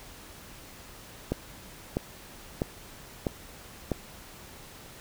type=click train; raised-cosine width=2 ms; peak=-13 dBFS; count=5; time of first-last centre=1.32-3.917 s; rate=1.54 Hz; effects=pink hiss -48 dBFS RMS until 5 s